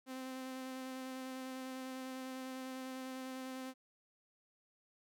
sawtooth tone with vibrato, 260 Hz, C4, 11 cents flat, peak -39 dBFS, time 0.06-3.74 s, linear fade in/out 50 ms, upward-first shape sine, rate 10 Hz, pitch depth 13 cents each way, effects none

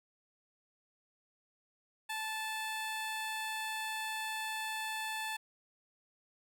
15% pulse tone, 875 Hz, A5, 10 cents flat, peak -30 dBFS, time 2.09-5.37 s, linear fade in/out 10 ms, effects none

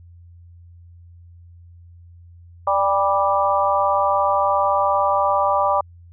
harmonic tone with a mistuned harmonic, 196 Hz, G3, in tune, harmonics 3 / 4 / 5 / 6, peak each -21 / -21 / -21 / -21 dBFS, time 2.67-5.81 s, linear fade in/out 5 ms, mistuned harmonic 4, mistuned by +29 cents, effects added 86 Hz sine -42 dBFS peak until 6.12 s

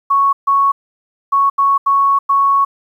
sine tone bursts at uneven times, 1108.7 Hz, C#6, in tune, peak -9 dBFS, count 6, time 0.1-0.33 / 0.47-0.72 / 1.32-1.5 / 1.58-1.78 / 1.86-2.19 / 2.29-2.65 s, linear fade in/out 10 ms, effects 8-bit

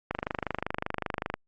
click train, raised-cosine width 0.5 ms, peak -14 dBFS, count 32, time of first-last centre 0.11-1.34 s, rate 25.2 Hz, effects Opus 48 kbps

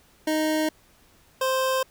25% pulse tone pair in turn, 311.1 / 523.2 Hz, D#4 / C5, 0 / 0 cents, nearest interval major sixth, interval 900 cents, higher second, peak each -18 dBFS, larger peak neither, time 0.27-0.69 / 1.41-1.83 s, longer neither, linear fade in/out 5 ms, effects pink hiss -58 dBFS RMS until 1.9 s

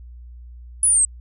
sine exponential sweep, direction down, 10270 to 8060 Hz, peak -13 dBFS, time 0.83-1.05 s, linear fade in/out 2 ms, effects added 60 Hz sine -37 dBFS peak until 1.2 s

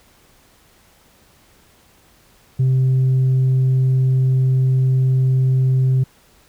sine tone with tanh clipping, 130.4 Hz, C3, 5 cents flat, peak -13 dBFS, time 2.59-6.04 s, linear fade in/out 10 ms, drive 1 dB, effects pink hiss -53 dBFS RMS until 6.48 s

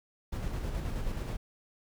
brown noise with tremolo, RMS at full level -33 dBFS, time 0.32-1.37 s, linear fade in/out 10 ms, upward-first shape square, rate 9.4 Hz, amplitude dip 30%, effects none

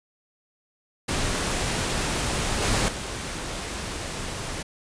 pink noise with level steps, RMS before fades -26 / -23 / -32 dBFS, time 1.08-4.63 s, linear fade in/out 10 ms, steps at 2.62 / 2.88 s, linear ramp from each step 5 ms, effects resampled to 22050 Hz

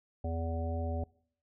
harmonic tone with a mistuned harmonic, 82.5 Hz, E2, 2 cents sharp, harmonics 1 / 3 / 5 / 7 / 9, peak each -33 / -41 / -45 / -41 / -43 dBFS, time 0.24-1.04 s, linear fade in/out 5 ms, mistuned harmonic 1, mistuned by -19 cents, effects noise-tail reverb RT60 0.6 s tail -23 dB re dry

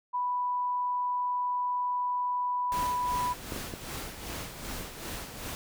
sine tone, 987.8 Hz, B5, in tune, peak -27 dBFS, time 0.13-3.34 s, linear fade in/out 20 ms
pink noise with tremolo, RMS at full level -37 dBFS, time 2.72-5.55 s, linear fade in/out 0 ms, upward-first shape sine, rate 2.6 Hz, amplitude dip 55%
clicks, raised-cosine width 2 ms, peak -23 dBFS, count 3, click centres 3.522 / 3.563 / 3.738 s
effects none

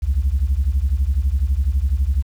sine beating tone pair, 62 / 74 Hz, B1 / D2, +7 / +14 cents, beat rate 12 Hz, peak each -17 / -17 dBFS, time 0.02-2.23 s, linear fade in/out 20 ms, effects tanh soft clip ceiling -11 dBFS + 8-bit

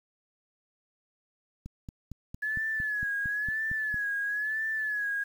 click train, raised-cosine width 5 ms, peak -27 dBFS, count 11, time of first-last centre 1.66-3.943 s, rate 4.38 Hz
sine tone with vibrato, 1702 Hz, G#6, 42 cents sharp, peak -28 dBFS, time 2.42-5.24 s, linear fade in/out 10 ms, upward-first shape sine, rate 1 Hz, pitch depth 68 cents each way
effects 9-bit

